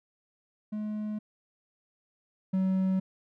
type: tone pair in turn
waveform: triangle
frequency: 212.3 / 188.91 Hz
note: G#3 / F#3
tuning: +38 / +36 cents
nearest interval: major second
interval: 202 cents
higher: first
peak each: -29 / -22 dBFS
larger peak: second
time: 0.72-1.19 / 2.53-3 s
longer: neither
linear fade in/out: 10 ms
effects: none